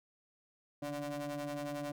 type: ring-modulated tone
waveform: 35% pulse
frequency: 146.83 Hz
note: D3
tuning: in tune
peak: -33 dBFS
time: 0.82-1.92 s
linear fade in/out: 5 ms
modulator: 435 Hz
effects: none